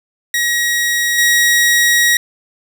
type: tone with level steps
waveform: sawtooth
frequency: 1900 Hz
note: A#6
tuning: 33 cents sharp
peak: -10 / -6 dBFS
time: 0.34-2.17 s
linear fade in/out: 2 ms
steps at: 1.18 s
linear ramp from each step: 5 ms
effects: none